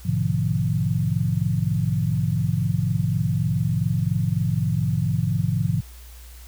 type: chord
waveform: sine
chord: G# diminished seventh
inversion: none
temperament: equal with one note detuned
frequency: 103.83 / 123.47 / 146.83 / 170.92 Hz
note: G#2 / B2 / D3 / F3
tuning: 0 / 0 / 0 / -37 cents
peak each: -25 dBFS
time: 0.05-5.81 s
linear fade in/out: 10 ms
effects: added 60 Hz sine -40 dBFS peak until 6.47 s + white hiss -49 dBFS RMS until 6.47 s